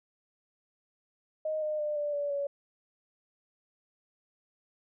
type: tone with pitch steps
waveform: sine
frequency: 622.3 / 610.6 / 599 / 587.7 / 576.6 / 565.7 Hz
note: D#5 / D#5 / D5 / D5 / D5 / C#5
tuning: 0 / -33 / +34 / +1 / -32 / +35 cents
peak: -29 dBFS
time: 1.45-2.47 s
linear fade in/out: 5 ms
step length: 170 ms
effects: none